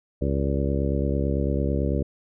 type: harmonic tone with a mistuned harmonic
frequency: 69 Hz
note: C#2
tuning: 7 cents flat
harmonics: 1 / 2 / 3 / 4 / 5 / 6 / 7 / 8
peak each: -25 / -28 / -30 / -31 / -32 / -33 / -33 / -34 dBFS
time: 0.21-2.03 s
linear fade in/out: 10 ms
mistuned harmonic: 8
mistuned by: +69 cents
effects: none